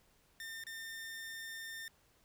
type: tone with dropouts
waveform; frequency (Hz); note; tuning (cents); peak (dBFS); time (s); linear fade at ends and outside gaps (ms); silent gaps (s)
sawtooth; 1808; A6; +47; -40; 0.4-1.88; 1; 0.638-0.667
effects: pink hiss -70 dBFS RMS until 2.24 s